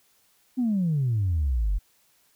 sine exponential sweep, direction down, 261.6 to 43.35 Hz, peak -20 dBFS, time 0.57-1.79 s, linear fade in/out 20 ms, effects tanh soft clip ceiling -18 dBFS + white hiss -64 dBFS RMS until 2.35 s

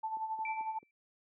sine tone with tremolo, 880 Hz, A5, in tune, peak -32 dBFS, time 0.03-0.79 s, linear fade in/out 10 ms, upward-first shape sine, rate 11 Hz, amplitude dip 60%
click train, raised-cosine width 3 ms, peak -37 dBFS, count 4, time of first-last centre 0.17-0.829 s, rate 4.55 Hz
sine tone with exponential decay, 2334 Hz, D7, 11 cents flat, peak -35 dBFS, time 0.45-0.91 s, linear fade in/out 2 ms, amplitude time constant 98 ms
effects high-pass 400 Hz 12 dB/octave

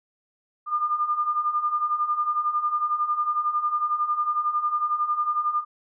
sine beating tone pair, 1200 / 1211 Hz, D6 / D#6, +37 / -47 cents, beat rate 11 Hz, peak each -28 / -23 dBFS, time 0.66-5.65 s, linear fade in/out 50 ms, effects none

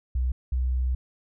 sine tone pair in turn, 62.9 / 63.24 Hz, B1 / B1, +32 / +42 cents, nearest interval unison, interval 10 cents, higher second, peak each -22 dBFS, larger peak neither, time 0.15-0.32 / 0.52-0.95 s, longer second, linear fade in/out 5 ms, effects none

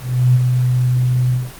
sine tone with ADSR envelope, 125.5 Hz, B2, 28 cents sharp, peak -7 dBFS, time 0-1.52 s, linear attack 350 ms, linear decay 29 ms, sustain -5 dB, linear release 210 ms, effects pink hiss -36 dBFS RMS until 1.59 s + Opus 24 kbps

